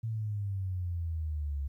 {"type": "exponential sweep", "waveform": "sine", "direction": "down", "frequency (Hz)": [114.4, 68.6], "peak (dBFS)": -31, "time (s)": [0.03, 1.68], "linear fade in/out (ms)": 10, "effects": ["12-bit"]}